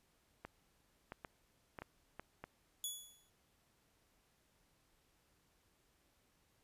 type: clicks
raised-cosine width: 0.5 ms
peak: -31 dBFS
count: 7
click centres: 0.45 / 1.121 / 1.248 / 1.788 / 1.82 / 2.196 / 2.44 s
type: tone with exponential decay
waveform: 10% pulse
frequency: 3397 Hz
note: G#7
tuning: 38 cents sharp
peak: -30 dBFS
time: 2.84-3.3 s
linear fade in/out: 1 ms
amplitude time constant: 100 ms
effects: pink hiss -75 dBFS RMS until 6.63 s + resampled to 32000 Hz